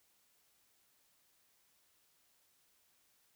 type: silence
effects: white hiss -73 dBFS RMS until 3.35 s

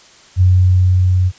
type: tone with level ramp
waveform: sine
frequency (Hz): 91.7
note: F#2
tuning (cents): -15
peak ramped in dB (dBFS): -6 to -10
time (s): 0.36-1.32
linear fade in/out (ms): 50
effects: white hiss -44 dBFS RMS until 1.38 s + resampled to 16000 Hz

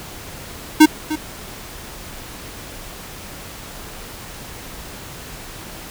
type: tone with echo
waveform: square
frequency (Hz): 309.1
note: D#4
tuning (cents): -11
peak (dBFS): -5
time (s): 0.8-0.86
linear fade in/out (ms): 10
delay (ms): 300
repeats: 1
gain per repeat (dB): -15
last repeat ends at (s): 1.16
effects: pink hiss -35 dBFS RMS until 5.9 s

